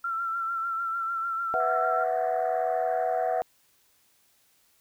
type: tone with vibrato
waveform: sine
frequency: 1354 Hz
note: E6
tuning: 46 cents sharp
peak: -27 dBFS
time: 0.04-2.04 s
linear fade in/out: 5 ms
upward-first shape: sine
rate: 6.7 Hz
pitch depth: 39 cents each way
type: chord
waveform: sine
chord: B suspended fourth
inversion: none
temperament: equal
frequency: 493.9 / 659.3 / 740 Hz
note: B4 / E5 / F#5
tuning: 0 / 0 / 0 cents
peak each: -32 / -28 / -27 dBFS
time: 1.54-3.42 s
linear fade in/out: 0 ms
type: band-pass noise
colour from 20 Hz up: pink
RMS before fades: -44 dBFS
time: 1.6-3.41 s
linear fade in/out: 2 ms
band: 1100 to 1900 Hz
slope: 96 dB/octave
effects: white hiss -65 dBFS RMS until 4.8 s